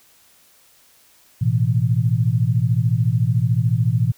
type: chord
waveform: sine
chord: A suspended second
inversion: none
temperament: just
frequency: 110 / 123.75 / 165 Hz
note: A2 / B2 / E3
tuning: 0 / +4 / +2 cents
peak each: -19 / -18 / -23 dBFS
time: 1.41-4.12 s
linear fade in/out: 10 ms
effects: white hiss -54 dBFS RMS until 4.17 s